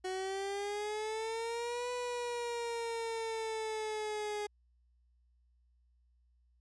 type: exponential two-way sweep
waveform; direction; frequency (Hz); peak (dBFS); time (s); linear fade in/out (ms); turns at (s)
30% pulse; up then down; 370 to 493.9 to 414.6; -33; 0.04-4.47; 10; 1.91
effects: added 60 Hz sine -67 dBFS peak until 6.6 s + resampled to 22050 Hz